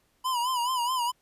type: tone with vibrato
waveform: square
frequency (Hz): 992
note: B5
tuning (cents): +7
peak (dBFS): -26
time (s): 0.24-1.12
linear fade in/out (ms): 20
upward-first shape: sine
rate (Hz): 4.7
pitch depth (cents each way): 91
effects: pink hiss -69 dBFS RMS until 1.21 s + resampled to 32000 Hz